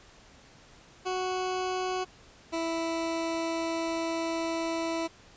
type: tone pair in turn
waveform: 20% pulse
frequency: 370 / 329.6 Hz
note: F#4 / E4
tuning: 0 / 0 cents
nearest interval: major second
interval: 200 cents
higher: first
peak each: -24 dBFS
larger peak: neither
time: 1.05-2.05 / 2.52-5.08 s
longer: second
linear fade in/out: 20 ms
effects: pink hiss -55 dBFS RMS until 5.36 s + resampled to 16000 Hz